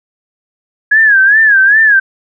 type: tone with vibrato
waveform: sine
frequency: 1661.2 Hz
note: G#6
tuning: in tune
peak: -4 dBFS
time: 0.91-2 s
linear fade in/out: 10 ms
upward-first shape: sine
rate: 2.5 Hz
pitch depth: 130 cents each way
effects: none